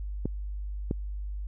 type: clicks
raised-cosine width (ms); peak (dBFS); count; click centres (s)
3; -15; 2; 0.256 / 0.911
effects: added 50 Hz sine -32 dBFS peak until 1.47 s